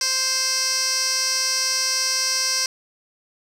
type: tone with band-pass filter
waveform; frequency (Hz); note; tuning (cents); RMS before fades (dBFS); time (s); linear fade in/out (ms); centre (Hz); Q
15% pulse; 523; C5; -1; -22; 0.01-2.66; 2; 5700; 2.8
effects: none